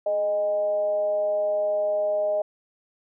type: tone with frequency modulation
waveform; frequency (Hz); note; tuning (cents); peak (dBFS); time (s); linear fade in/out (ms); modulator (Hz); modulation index
sine; 618; D#5; -12; -21; 0.06-2.42; 5; 197; 0.33
effects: none